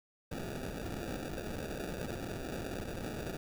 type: noise with sample-and-hold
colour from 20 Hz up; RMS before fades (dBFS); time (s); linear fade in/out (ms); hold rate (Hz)
blue; -40; 0.31-3.37; 5; 1050
effects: none